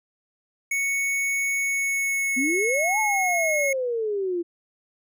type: tone with pitch glide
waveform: square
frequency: 2217 to 2171 Hz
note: C#7 to C#7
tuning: 0 to -37 cents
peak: -23 dBFS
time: 0.71-3.73 s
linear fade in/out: 5 ms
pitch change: -37 cents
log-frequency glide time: 1.57-3.22 s
type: exponential two-way sweep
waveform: sine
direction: up then down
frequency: 244.5 to 880 to 337.4 Hz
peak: -23 dBFS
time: 2.36-4.43 s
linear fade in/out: 20 ms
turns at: 2.99 s
effects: none